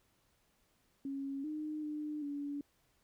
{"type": "tone with pitch steps", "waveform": "sine", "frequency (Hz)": [274.9, 305.7, 300.9, 286.5], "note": ["C#4", "D#4", "D4", "D4"], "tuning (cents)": [-14, -30, 42, -43], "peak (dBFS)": -37, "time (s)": [1.05, 2.61], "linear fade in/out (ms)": 2, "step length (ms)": 390, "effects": ["pink hiss -74 dBFS RMS until 3.03 s"]}